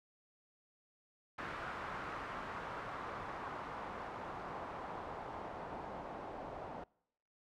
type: noise with low-pass filter sweep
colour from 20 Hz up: white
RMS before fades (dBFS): -45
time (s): 1.38-6.84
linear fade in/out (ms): 5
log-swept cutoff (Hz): 1400 to 760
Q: 1.7
effects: noise-tail reverb RT60 0.8 s tail -26 dB re dry